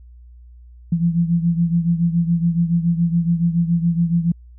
sine beating tone pair, 168.1 / 175.2 Hz, E3 / F3, +34 / +6 cents, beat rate 7.1 Hz, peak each -16 / -21 dBFS, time 0.92-4.32 s, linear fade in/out 5 ms, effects added 60 Hz sine -40 dBFS peak until 4.58 s

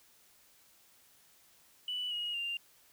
sine tone with pitch steps, 2968 / 2886 / 2791 Hz, F#7 / F#7 / F7, +5 / -44 / -2 cents, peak -33 dBFS, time 1.88-2.57 s, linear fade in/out 2 ms, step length 230 ms, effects tanh soft clip ceiling -29 dBFS + white hiss -64 dBFS RMS until 2.92 s

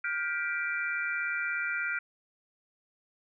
sine chord, G dominant seventh, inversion third, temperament just, 1411.2 / 1568 / 1960 / 2352 Hz, F6 / G6 / B6 / D7, +18 / 0 / -14 / +2 cents, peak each -32 / -37 / -38 / -35 dBFS, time 0.04-1.99 s, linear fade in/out 5 ms, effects none

